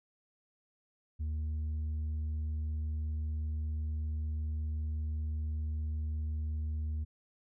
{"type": "tone with tanh clipping", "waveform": "sine", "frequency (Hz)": 77.1, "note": "D#2", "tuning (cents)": -15, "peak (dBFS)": -33, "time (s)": [1.19, 7.05], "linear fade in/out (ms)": 20, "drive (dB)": 3, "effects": []}